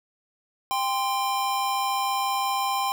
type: tone pair together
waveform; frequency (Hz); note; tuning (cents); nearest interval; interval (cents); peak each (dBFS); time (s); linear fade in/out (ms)
square; 794.1 / 1039; G5 / C6; +22 / -12; perfect fourth; 466; -27; 0.71-2.92; 0
effects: none